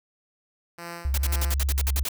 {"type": "tone with tremolo", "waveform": "5% pulse", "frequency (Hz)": 171, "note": "F3", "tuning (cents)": -36, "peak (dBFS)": -23, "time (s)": [0.78, 1.54], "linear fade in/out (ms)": 5, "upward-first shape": "sine", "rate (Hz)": 2, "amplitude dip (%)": 95}
{"type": "tone with vibrato", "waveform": "sine", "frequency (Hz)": 67.8, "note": "C#2", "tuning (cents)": -38, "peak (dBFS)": -22, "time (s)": [1.05, 2.03], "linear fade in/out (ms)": 0, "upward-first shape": "sine", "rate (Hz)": 12, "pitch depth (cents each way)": 58}
{"type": "noise bursts", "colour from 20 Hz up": "white", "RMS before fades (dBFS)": -29, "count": 11, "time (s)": [1.14, 2.087], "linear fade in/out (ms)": 2, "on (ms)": 37, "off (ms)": 54}
{"effects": []}